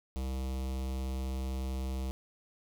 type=tone with notch filter; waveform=square; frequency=65.41 Hz; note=C2; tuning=in tune; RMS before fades=-35 dBFS; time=0.16-2.11 s; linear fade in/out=0 ms; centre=1600 Hz; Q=1.1; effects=none